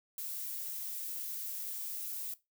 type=noise; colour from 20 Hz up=violet; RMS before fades=-40 dBFS; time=0.18-2.34 s; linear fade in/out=2 ms; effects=noise-tail reverb RT60 0.2 s tail -17 dB re dry